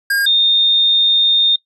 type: tone pair in turn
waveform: square / sine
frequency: 1617 / 3653 Hz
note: G#6 / A#7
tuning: -47 / -36 cents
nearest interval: octave + major second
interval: 1411 cents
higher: second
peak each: -14 / -9 dBFS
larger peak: second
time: 0.1-0.26 / 0.26-1.56 s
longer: second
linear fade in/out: 5 ms
effects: noise-tail reverb RT60 0.1 s tail -17 dB re dry + resampled to 32000 Hz